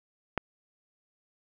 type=click; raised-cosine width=0.5 ms; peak=-12 dBFS; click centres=0.377 s; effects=none